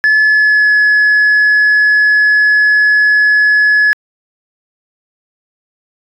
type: tone with pitch glide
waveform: sine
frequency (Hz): 1721 to 1700.3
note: A6 to G#6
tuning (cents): -39 to +40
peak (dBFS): -4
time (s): 0.04-3.93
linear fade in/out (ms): 0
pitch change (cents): -21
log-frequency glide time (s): 0.2-0.72
effects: tanh soft clip ceiling -5 dBFS